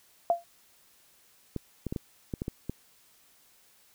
sine tone with exponential decay, 687 Hz, F5, 29 cents flat, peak -17 dBFS, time 0.3-0.44 s, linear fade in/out 1 ms, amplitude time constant 29 ms
clicks, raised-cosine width 3 ms, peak -19 dBFS, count 8, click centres 1.563 / 1.867 / 1.925 / 1.962 / 2.338 / 2.419 / 2.481 / 2.696 s
effects white hiss -62 dBFS RMS until 3.94 s

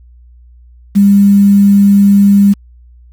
sine tone with quantisation, 200.5 Hz, G3, 39 cents sharp, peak -3 dBFS, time 0.95-2.54 s, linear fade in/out 20 ms, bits 5, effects added 60 Hz sine -37 dBFS peak until 3.12 s

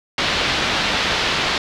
white low-pass noise, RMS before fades -20 dBFS, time 0.18-1.58 s, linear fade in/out 2 ms, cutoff 4200 Hz, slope 24 dB/octave, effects none

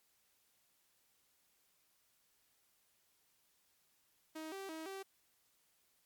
sawtooth tone with pitch steps, 315.6 / 388.8 / 319.1 / 387.5 Hz, D#4 / G4 / D#4 / G4, +25 / -14 / +44 / -20 cents, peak -40 dBFS, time 4.35-5.03 s, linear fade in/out 10 ms, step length 170 ms, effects white hiss -75 dBFS RMS until 6.05 s + MP3 96 kbps

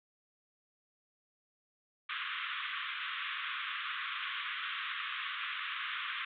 pink band-pass noise, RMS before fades -39 dBFS, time 2.09-6.25 s, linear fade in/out 5 ms, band 1100 to 3600 Hz, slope 96 dB/octave, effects none

